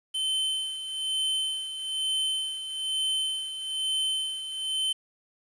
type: tone with tremolo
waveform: square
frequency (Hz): 3074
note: G7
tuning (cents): -35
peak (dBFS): -25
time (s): 0.14-4.93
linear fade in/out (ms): 10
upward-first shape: sine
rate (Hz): 1.1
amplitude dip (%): 65
effects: resampled to 22050 Hz + 9-bit